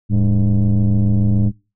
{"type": "tone with frequency modulation", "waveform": "sine", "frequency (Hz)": 108.2, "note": "A2", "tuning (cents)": -29, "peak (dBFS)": -9, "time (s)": [0.09, 1.52], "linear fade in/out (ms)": 50, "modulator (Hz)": 94.7, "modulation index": 1.1, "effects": ["noise-tail reverb RT60 0.3 s tail -25 dB re dry", "tanh soft clip ceiling -10 dBFS"]}